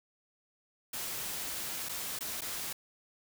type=noise with dropouts; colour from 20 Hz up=white; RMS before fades=-38 dBFS; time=0.93-2.73 s; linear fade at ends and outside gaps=5 ms; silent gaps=1.888-1.892 / 2.19-2.207 / 2.409-2.417 s; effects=none